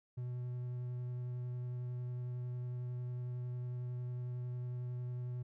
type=tone with vibrato; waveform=triangle; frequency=123.6 Hz; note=B2; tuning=2 cents sharp; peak=-36 dBFS; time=0.17-5.43 s; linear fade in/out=10 ms; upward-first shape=sine; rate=11 Hz; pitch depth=9 cents each way; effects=none